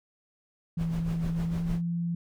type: tone with pitch glide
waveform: sine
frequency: 165.6 to 170.55 Hz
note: E3 to F3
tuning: +8 to -41 cents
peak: -27 dBFS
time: 0.77-2.15 s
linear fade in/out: 5 ms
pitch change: +51 cents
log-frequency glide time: 1.23-1.87 s
type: noise with tremolo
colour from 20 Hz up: brown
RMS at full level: -34 dBFS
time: 0.77-1.82 s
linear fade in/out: 50 ms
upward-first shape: sine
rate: 6.6 Hz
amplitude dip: 65%
effects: none